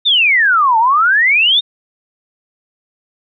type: exponential two-way sweep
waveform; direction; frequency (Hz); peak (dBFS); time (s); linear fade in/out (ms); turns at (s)
sine; down then up; 3729 to 868 to 3729; -8; 0.05-1.61; 20; 0.78
effects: none